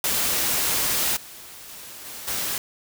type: noise with level steps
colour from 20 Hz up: white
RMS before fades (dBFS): -23 / -42 / -40 / -37 / -27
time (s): 0.04-2.58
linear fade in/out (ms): 2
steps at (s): 1.16 / 1.68 / 2.05 / 2.27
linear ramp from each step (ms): 10
effects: none